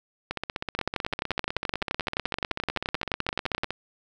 two click trains, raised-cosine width 0.3 ms, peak -10 / -13 dBFS, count 34 / 55, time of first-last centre 0.79-3.635 / 0.31-3.706 s, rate 11.6 / 15.9 Hz, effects none

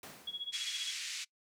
pink noise with exponential decay, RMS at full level -46 dBFS, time 0.03-0.82 s, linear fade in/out 2 ms, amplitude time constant 170 ms
sine tone with tremolo, 3340 Hz, G#7, 9 cents sharp, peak -35 dBFS, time 0.27-0.94 s, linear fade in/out 5 ms, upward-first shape sine, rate 15 Hz, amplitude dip 90%
pink band-pass noise, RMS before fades -41 dBFS, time 0.52-1.25 s, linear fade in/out 20 ms, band 2200 to 7700 Hz, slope 24 dB/octave
effects noise-tail reverb RT60 0.1 s tail -22 dB re dry + high-pass 150 Hz 12 dB/octave

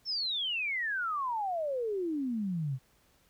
sine exponential sweep, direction down, 5490 to 124.6 Hz, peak -30 dBFS, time 0.05-2.79 s, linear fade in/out 50 ms, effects pink hiss -67 dBFS RMS until 3.29 s

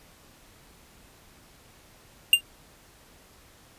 square tone with exponential decay, 2800 Hz, F7, 4 cents sharp, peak -10 dBFS, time 2.33-2.41 s, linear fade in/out 2 ms, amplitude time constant 17 ms, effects pink hiss -55 dBFS RMS until 3.78 s + resampled to 32000 Hz

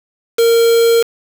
triangle tone with quantisation, 462.1 Hz, A#4, 15 cents flat, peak -6 dBFS, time 0.38-1.03 s, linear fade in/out 10 ms, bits 3, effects none

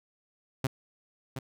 sawtooth tone with echo, 132.3 Hz, C3, 20 cents sharp, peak -21 dBFS, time 0.64-0.67 s, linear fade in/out 5 ms, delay 720 ms, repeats 1, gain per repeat -9 dB, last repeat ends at 1.39 s, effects none

